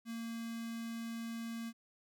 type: tone with notch filter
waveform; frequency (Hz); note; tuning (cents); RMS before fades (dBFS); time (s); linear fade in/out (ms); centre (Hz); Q
square; 229.5; A#3; -27; -42; 0.05-1.73; 50; 760; 1.2
effects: none